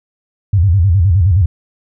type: tone with vibrato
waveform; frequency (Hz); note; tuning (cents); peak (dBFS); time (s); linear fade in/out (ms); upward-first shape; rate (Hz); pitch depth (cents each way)
sine; 91.2; F#2; -24; -7; 0.53-1.46; 5; square; 9.6; 170
effects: none